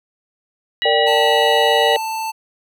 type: harmonic tone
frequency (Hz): 968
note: B5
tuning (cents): -35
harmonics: 2 / 3 / 4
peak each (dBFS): -21 / -20 / -24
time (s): 0.82-1.96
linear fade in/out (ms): 0
type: chord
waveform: sine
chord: G minor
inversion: first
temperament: equal with one note detuned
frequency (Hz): 459.7 / 587.3 / 784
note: Bb4 / D5 / G5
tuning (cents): -24 / 0 / 0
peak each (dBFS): -18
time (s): 0.85-1.97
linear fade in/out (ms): 5
type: tone with pitch glide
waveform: square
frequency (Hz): 880 to 886.1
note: A5 to A5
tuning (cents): 0 to +12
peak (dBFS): -22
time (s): 1.06-2.32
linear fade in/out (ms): 20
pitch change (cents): +12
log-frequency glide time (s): 1.38-2.16
effects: none